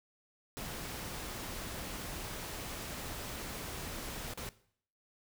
pink noise with dropouts, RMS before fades -42 dBFS, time 0.57-4.49 s, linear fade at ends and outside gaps 0 ms, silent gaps 4.337-4.375 s, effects noise-tail reverb RT60 0.6 s tail -18 dB re dry

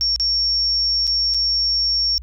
sine tone with dropouts, 5490 Hz, F8, 31 cents flat, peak -16 dBFS, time 0.01-2.18 s, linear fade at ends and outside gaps 0 ms, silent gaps 0.161-0.198 / 1.069-1.076 / 1.339-1.345 s, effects added 60 Hz sine -33 dBFS peak until 2.22 s

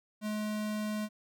square tone, 212.4 Hz, G#3, 39 cents sharp, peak -33 dBFS, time 0.21-1.09 s, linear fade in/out 50 ms, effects none

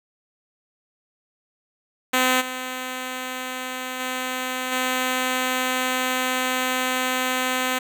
5% pulse tone with level steps, 255.9 Hz, C4, 38 cents flat, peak -6 / -17 / -14 / -10 dBFS, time 2.13-7.79 s, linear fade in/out 10 ms, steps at 2.4 / 3.99 / 4.71 s, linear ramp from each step 20 ms, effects none

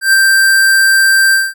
square tone with ADSR envelope, 1571 Hz, G6, 3 cents sharp, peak -5 dBFS, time 0.01-1.54 s, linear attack 120 ms, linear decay 16 ms, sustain -2 dB, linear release 210 ms, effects none

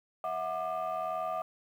sine tone cluster, 647 / 729 / 1195 Hz, E5 / F#5 / D6, -32 / -26 / +30 cents, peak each -34 / -34 / -35 dBFS, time 0.24-1.42 s, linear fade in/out 2 ms, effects tanh soft clip ceiling -27 dBFS + 10-bit

